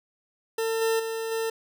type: tone with level steps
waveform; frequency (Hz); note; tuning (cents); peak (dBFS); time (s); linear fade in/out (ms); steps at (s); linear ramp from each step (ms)
40% pulse; 450; A4; +39; -24 / -21 / -28 / -25; 0.58-1.5; 5; 0.81 / 0.99 / 1.31; 10
effects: none